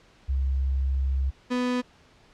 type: tone pair in turn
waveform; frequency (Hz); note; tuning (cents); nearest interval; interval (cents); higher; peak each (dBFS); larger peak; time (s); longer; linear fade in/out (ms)
sine / 35% pulse; 66.9 / 248.5; C2 / B3; +39 / +11; octave + major seventh; 2272; second; -22; neither; 0.28-1.31 / 1.5-1.82; first; 20
effects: pink hiss -57 dBFS RMS until 2.33 s + low-pass 5000 Hz 12 dB/octave